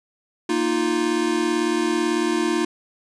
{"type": "chord", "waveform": "square", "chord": "Bb suspended fourth", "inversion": "none", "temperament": "equal", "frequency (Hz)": [233.1, 311.1, 349.2], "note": ["Bb3", "Eb4", "F4"], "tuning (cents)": [0, 0, 0], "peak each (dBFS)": [-28, -24, -23], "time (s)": [0.49, 2.65], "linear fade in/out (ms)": 5, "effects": ["resampled to 22050 Hz"]}